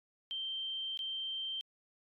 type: tone with dropouts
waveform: sine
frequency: 3136 Hz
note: G7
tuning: in tune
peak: -36 dBFS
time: 0.31-1.61 s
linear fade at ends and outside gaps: 0 ms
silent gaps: 0.974-0.991 s
effects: AAC 64 kbps